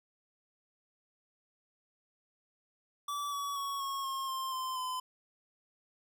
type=tone with pitch steps; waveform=square; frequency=1155 / 1134.5 / 1114.4 / 1094.6 / 1075.2 / 1056.1 / 1037.3 / 1018.9 Hz; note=D6 / C#6 / C#6 / C#6 / C6 / C6 / C6 / C6; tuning=-29 / +40 / +9 / -22 / +47 / +16 / -15 / -46 cents; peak=-35 dBFS; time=3.08-5 s; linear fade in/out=5 ms; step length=240 ms; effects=none